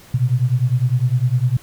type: beating tone pair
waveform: sine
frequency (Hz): 120 / 129.9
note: B2 / C3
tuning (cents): -49 / -12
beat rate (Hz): 9.9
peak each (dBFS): -17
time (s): 0.14-1.57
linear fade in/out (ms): 5
effects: pink hiss -45 dBFS RMS until 1.62 s